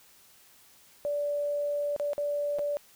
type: tone with dropouts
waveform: sine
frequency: 581 Hz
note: D5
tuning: 19 cents flat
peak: -27 dBFS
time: 1.05-2.77 s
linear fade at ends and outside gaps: 0 ms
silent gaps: 1.963-1.998 / 2.133-2.18 / 2.586-2.592 s
effects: white hiss -58 dBFS RMS until 2.95 s